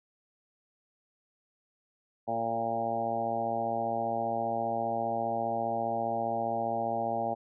harmonic tone with a mistuned harmonic, 115 Hz, A#2, 23 cents flat, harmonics 1 / 2 / 3 / 4 / 5 / 6 / 7 / 8, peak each -44 / -39 / -42 / -41 / -35 / -33 / -33 / -45 dBFS, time 2.27-7.35 s, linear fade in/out 20 ms, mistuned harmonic 4, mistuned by -18 cents, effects none

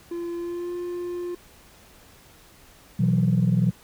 triangle tone with pitch glide, 343.1 to 352.1 Hz, F4 to F4, -31 to +14 cents, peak -26 dBFS, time 0.11-1.35 s, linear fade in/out 5 ms, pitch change +45 cents, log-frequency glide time 0.37-0.73 s
sine chord, B suspended fourth, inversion none, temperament equal, 123.47 / 164.81 / 185 Hz, B2 / E3 / F#3, 0 / 0 / 0 cents, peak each -21 dBFS, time 2.99-3.71 s, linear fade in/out 10 ms
effects tanh soft clip ceiling -12 dBFS + pink hiss -52 dBFS RMS until 3.83 s

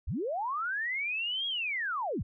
sine linear two-way sweep, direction up then down, 36.57 to 3322 to 36.57 Hz, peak -30 dBFS, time 0.07-2.23 s, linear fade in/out 10 ms, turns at 1.47 s, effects none

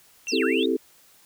triangle tone, 2709 Hz, E7, 47 cents sharp, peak -30 dBFS, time 0.27-0.63 s, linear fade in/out 0 ms
sine linear two-way sweep, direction down then up, 6272 to 1281 to 3832 Hz, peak -27 dBFS, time 0.28-0.66 s, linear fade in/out 5 ms, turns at 0.44 s
sine chord, A minor seventh, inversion first, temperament equal, 261.6 / 329.6 / 392 / 440 Hz, C4 / E4 / G4 / A4, 0 / 0 / 0 / 0 cents, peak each -26 dBFS, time 0.32-0.77 s, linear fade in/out 10 ms
effects white hiss -56 dBFS RMS until 1.25 s

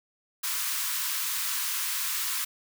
white high-pass noise, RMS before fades -30 dBFS, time 0.43-2.45 s, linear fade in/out 10 ms, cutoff 940 Hz, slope 96 dB/octave, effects none

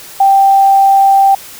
sine tone, 784 Hz, G5, in tune, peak -4 dBFS, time 0.2-1.35 s, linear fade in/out 5 ms, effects white hiss -32 dBFS RMS until 1.59 s

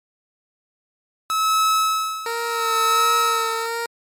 45% pulse tone with tremolo, 1294 Hz, E6, 32 cents flat, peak -15 dBFS, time 1.3-3.66 s, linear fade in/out 0 ms, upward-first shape sine, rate 0.72 Hz, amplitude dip 85%
15% pulse tone with vibrato, 460.5 Hz, A#4, 21 cents flat, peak -17 dBFS, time 2.26-3.86 s, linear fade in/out 2 ms, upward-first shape sine, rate 1.4 Hz, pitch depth 24 cents each way
effects MP3 64 kbps

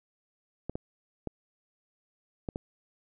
clicks, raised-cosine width 2 ms, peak -20 dBFS, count 5, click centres 0.696 / 0.755 / 1.273 / 2.488 / 2.559 s, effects none

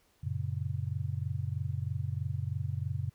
sine chord, F# major, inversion none, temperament just, 92.5 / 115.62 / 138.75 Hz, F#2 / A#2 / C#3, 0 / -14 / +2 cents, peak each -35 / -36 / -36 dBFS, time 0.23-3.1 s, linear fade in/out 10 ms, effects pink hiss -69 dBFS RMS until 3.14 s

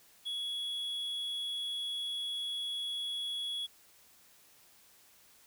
triangle tone, 3360 Hz, G#7, 19 cents sharp, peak -33 dBFS, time 0.25-3.67 s, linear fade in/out 20 ms, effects white hiss -62 dBFS RMS until 5.46 s

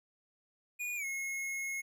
square tone with pitch glide, 2448 to 2168 Hz, D#7 to C#7, -29 to -39 cents, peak -36 dBFS, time 0.79-1.82 s, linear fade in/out 20 ms, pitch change -210 cents, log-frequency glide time 0.96-1.05 s, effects none

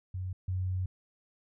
sine tone pair in turn, 92.5 / 92.5 Hz, F#2 / F#2, 0 / 0 cents, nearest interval unison, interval 0 cents, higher neither, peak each -33 / -29 dBFS, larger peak second, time 0.14-0.33 / 0.48-0.86 s, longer second, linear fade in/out 5 ms, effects none

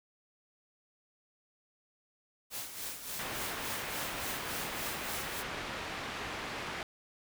white noise with tremolo, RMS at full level -39 dBFS, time 2.5-5.44 s, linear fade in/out 50 ms, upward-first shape sine, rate 3.5 Hz, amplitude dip 60%
white low-pass noise, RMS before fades -40 dBFS, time 3.19-6.83 s, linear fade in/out 2 ms, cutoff 2400 Hz, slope 12 dB/octave
effects none

